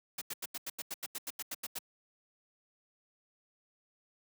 white noise bursts, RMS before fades -39 dBFS, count 14, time 0.18-1.788 s, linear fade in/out 5 ms, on 35 ms, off 86 ms, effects high-pass 150 Hz 12 dB/octave

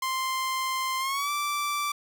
sawtooth tone with pitch glide, 1046.5 to 1167.9 Hz, C6 to D6, 0 to -10 cents, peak -23 dBFS, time 0.02-1.92 s, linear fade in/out 5 ms, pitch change +190 cents, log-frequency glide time 0.99-1.31 s, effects 10-bit

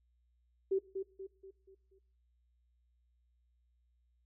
sine tone with echo, 385.3 Hz, G4, 30 cents flat, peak -28 dBFS, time 0.71-0.79 s, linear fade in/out 10 ms, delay 240 ms, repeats 5, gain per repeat -7 dB, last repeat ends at 1.99 s, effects noise-tail reverb RT60 0.5 s tail -20 dB re dry + added 60 Hz sine -70 dBFS peak until 4.25 s

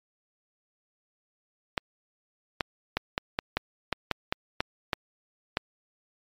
clicks, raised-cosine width 0.3 ms, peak -9 dBFS, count 12, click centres 1.778 / 2.608 / 2.97 / 3.179 / 3.389 / 3.57 / 3.927 / 4.113 / 4.325 / 4.605 / 4.932 / 5.571 s, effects MP3 96 kbps

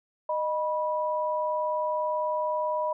sine tone pair together, 616.1 / 978 Hz, D#5 / B5, -17 / -17 cents, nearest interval minor sixth, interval 800 cents, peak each -28 dBFS, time 0.29-2.93 s, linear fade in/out 5 ms, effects none

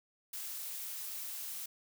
blue noise, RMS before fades -42 dBFS, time 0.33-1.66 s, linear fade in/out 5 ms, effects none

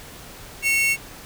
45% pulse tone pair together, 2203 / 2728 Hz, C#7 / F7, -11 / -41 cents, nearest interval major third, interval 370 cents, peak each -20 / -21 dBFS, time 0.62-0.97 s, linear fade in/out 50 ms, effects pink hiss -41 dBFS RMS until 1.25 s

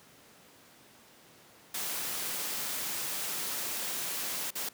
white noise with dropouts, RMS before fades -35 dBFS, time 1.74-4.69 s, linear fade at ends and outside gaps 5 ms, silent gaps 4.506-4.553 s, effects pink hiss -57 dBFS RMS until 4.73 s + high-pass 150 Hz 12 dB/octave

